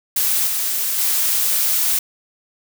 blue noise with level steps, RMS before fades -18 / -21 / -18 dBFS, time 0.16-1.99 s, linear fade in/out 5 ms, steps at 0.47 / 0.98 s, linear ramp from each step 5 ms, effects none

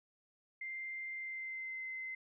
sine tone with pitch glide, 2093 to 2061 Hz, C7 to C7, 0 to -27 cents, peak -40 dBFS, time 0.61-2.15 s, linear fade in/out 5 ms, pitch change -27 cents, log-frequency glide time 1.14-1.86 s, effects none

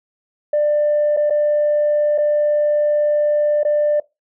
sine tone with dropouts, 594 Hz, D5, 20 cents sharp, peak -12 dBFS, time 0.53-4 s, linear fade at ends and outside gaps 5 ms, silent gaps 1.166-1.171 / 1.299-1.305 / 2.179-2.183 / 3.633-3.649 s, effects noise-tail reverb RT60 0.2 s tail -20 dB re dry + tanh soft clip ceiling -10 dBFS

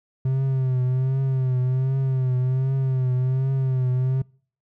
triangle tone with vibrato, 130.4 Hz, C3, 5 cents flat, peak -17 dBFS, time 0.25-4.22 s, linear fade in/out 5 ms, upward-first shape triangle, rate 1.3 Hz, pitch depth 62 cents each way, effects noise-tail reverb RT60 0.5 s tail -26 dB re dry

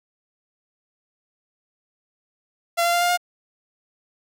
sawtooth tone with pitch steps, 683 / 689.7 / 696.5 / 703.4 / 710.4 Hz, F5 / F5 / F5 / F5 / F5, -39 / -22 / -5 / +12 / +29 cents, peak -14 dBFS, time 2.77-3.175 s, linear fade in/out 20 ms, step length 81 ms, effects none

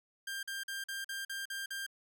sawtooth tone bursts, 1592 Hz, G6, 26 cents sharp, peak -34 dBFS, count 8, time 0.27-1.865 s, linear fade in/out 5 ms, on 160 ms, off 45 ms, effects none

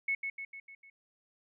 sine tone with echo, 2200 Hz, C#7, 14 cents flat, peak -28 dBFS, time 0.08-0.15 s, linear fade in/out 5 ms, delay 150 ms, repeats 5, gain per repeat -5 dB, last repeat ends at 0.9 s, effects none

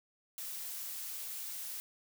blue noise, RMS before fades -42 dBFS, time 0.38-1.8 s, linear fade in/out 0 ms, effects none

